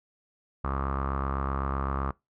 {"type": "tone with low-pass filter", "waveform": "sawtooth", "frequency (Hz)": 67.9, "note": "C#2", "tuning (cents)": -35, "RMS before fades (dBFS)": -30, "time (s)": [0.64, 2.11], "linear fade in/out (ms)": 5, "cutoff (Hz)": 1200, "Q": 7, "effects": ["noise-tail reverb RT60 0.2 s tail -23 dB re dry"]}